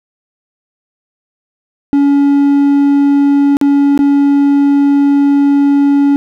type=tone with dropouts; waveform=triangle; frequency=282.4 Hz; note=C#4; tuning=32 cents sharp; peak=-4 dBFS; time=1.93-6.16 s; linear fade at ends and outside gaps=0 ms; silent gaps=3.569-3.613 / 3.976-3.991 s; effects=none